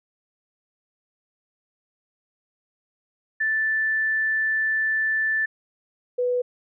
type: tone pair in turn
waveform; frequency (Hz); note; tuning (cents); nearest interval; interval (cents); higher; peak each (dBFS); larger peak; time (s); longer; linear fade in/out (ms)
sine; 1760 / 493.9; A6 / B4; 0 / 0; octave + minor seventh; 2200; first; -20; neither; 3.4-5.46 / 6.18-6.42; first; 10
effects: none